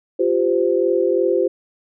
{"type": "chord", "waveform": "sine", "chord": "F suspended second", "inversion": "none", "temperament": "equal with one note detuned", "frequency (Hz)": [349.2, 392, 515.5], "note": ["F4", "G4", "C5"], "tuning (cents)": [0, 0, -26], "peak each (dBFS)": -19, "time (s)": [0.19, 1.48], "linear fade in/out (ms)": 10, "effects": []}